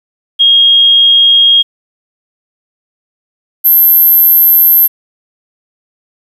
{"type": "tone pair in turn", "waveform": "sine", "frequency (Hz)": [3258, 12683], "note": ["G#7", "G9"], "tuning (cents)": [-34, 19], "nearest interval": "2 octaves", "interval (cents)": 2353, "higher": "second", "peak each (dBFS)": -3, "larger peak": "neither", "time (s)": [[0.39, 1.63], [3.64, 4.88]], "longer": "neither", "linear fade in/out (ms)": 20, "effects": ["7-bit"]}